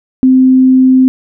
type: tone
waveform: sine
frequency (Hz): 259.2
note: C4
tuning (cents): -16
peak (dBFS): -3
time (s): 0.23-1.08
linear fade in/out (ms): 0
effects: none